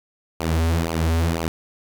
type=tone with flanger; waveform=sawtooth; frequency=82.1 Hz; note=E2; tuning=6 cents flat; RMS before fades=-21 dBFS; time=0.4-1.48 s; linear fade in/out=0 ms; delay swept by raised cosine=0.53 to 6.33 ms; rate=2 Hz; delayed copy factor=-0.8; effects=none